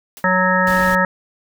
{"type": "noise with exponential decay", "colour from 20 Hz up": "white", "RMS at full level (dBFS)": -34, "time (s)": [0.17, 0.28], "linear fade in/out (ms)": 0, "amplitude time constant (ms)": 23}
{"type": "harmonic tone", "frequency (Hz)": 185, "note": "F#3", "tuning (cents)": 0, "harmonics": [1, 3, 5, 7, 9, 10], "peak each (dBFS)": [-20, -20, -20, -20, -20, -20], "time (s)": [0.24, 1.05], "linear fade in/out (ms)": 2}
{"type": "noise", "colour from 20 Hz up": "pink", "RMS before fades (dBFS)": -29, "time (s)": [0.67, 0.95], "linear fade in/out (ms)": 0}
{"effects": []}